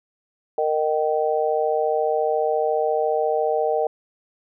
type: harmonic tone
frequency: 154.3 Hz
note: D#3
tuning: 14 cents flat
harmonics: 3 / 4 / 5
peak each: -22 / -23 / -24 dBFS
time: 0.58-3.87 s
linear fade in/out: 2 ms
effects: none